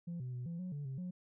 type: tone with pitch steps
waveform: sine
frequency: 171.4 / 126.3 / 123.9 / 169.3 / 182.8 / 144.5 / 133.3 / 180.8 Hz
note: F3 / B2 / B2 / E3 / F#3 / D3 / C3 / F#3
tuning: -32 / +39 / +6 / +46 / -21 / -28 / +33 / -40 cents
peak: -37 dBFS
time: 0.07-1.11 s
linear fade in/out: 10 ms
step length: 130 ms
effects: tanh soft clip ceiling -37 dBFS